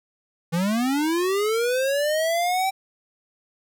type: linear sweep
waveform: square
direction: up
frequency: 160.7 to 778 Hz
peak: -21 dBFS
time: 0.52-2.71 s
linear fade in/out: 20 ms
effects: none